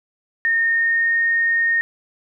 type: tone with pitch glide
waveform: sine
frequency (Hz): 1832 to 1844.7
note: A#6 to A#6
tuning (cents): -31 to -19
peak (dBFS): -15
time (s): 0.45-1.81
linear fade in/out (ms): 0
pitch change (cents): +12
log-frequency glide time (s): 0.57-1.18
effects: none